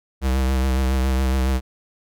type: tone with vibrato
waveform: square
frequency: 65.41 Hz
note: C2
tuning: in tune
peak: -18 dBFS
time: 0.21-1.61 s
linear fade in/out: 50 ms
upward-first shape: triangle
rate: 7.2 Hz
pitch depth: 47 cents each way
effects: none